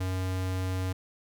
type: tone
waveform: square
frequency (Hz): 93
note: F#2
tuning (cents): +9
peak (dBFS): -29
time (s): 0-0.93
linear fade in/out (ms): 10
effects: none